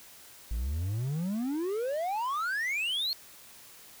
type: exponential sweep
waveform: triangle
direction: up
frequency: 51.91 to 4383 Hz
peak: -27 dBFS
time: 0.51-3.13 s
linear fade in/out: 0 ms
effects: white hiss -52 dBFS RMS until 4 s